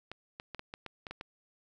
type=clicks; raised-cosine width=0.3 ms; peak=-25 dBFS; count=9; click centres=0.116 / 0.399 / 0.547 / 0.594 / 0.739 / 0.863 / 1.068 / 1.11 / 1.211 s; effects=none